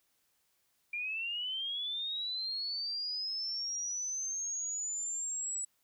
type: linear sweep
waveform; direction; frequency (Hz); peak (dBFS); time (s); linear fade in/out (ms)
sine; up; 2372 to 7902; -34; 0.93-5.65; 5
effects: white hiss -75 dBFS RMS until 5.83 s